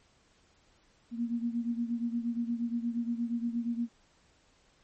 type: beating tone pair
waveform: sine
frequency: 233.1 / 241.6 Hz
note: A#3 / B3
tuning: 0 / -38 cents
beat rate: 8.5 Hz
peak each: -31 / -35 dBFS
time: 1.11-3.89 s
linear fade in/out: 50 ms
effects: pink hiss -66 dBFS RMS until 4.83 s + MP3 32 kbps